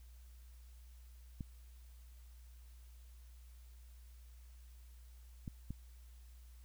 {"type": "clicks", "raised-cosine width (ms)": 5, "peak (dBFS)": -30, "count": 3, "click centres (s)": [1.408, 5.478, 5.706], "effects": ["added 60 Hz sine -54 dBFS peak until 6.64 s", "white hiss -70 dBFS RMS until 6.64 s"]}